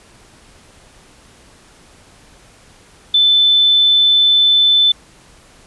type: tone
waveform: sine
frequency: 3520 Hz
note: A7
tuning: in tune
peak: -8 dBFS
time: 3.14-4.92 s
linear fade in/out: 5 ms
effects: pink hiss -46 dBFS RMS until 5.66 s + resampled to 24000 Hz